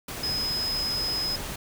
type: tone in noise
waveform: sine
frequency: 5070 Hz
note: D#8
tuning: 32 cents sharp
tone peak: -26 dBFS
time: 0.23-1.36 s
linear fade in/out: 5 ms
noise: pink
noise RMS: -35 dBFS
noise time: 0.08-1.56 s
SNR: +6 dB
effects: none